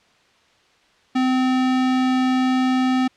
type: tone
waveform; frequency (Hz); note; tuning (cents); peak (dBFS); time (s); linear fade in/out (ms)
square; 257.2; C4; -30; -17; 1.15-3.08; 10
effects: white hiss -57 dBFS RMS until 3.16 s + low-pass 4000 Hz 12 dB/octave